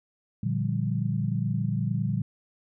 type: chord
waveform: sine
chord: G minor seventh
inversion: first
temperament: equal with one note detuned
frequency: 116.54 / 146.83 / 173.81 / 196 Hz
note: Bb2 / D3 / F3 / G3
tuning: 0 / 0 / -8 / 0 cents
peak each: -28 / -30 / -32 / -31 dBFS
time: 0.43-2.22 s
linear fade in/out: 5 ms
effects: none